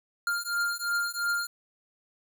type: beating tone pair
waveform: square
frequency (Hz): 1400 / 1402.9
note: F6 / F6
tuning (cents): +4 / +7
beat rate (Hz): 2.9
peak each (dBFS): -31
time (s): 0.27-1.47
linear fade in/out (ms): 2
effects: none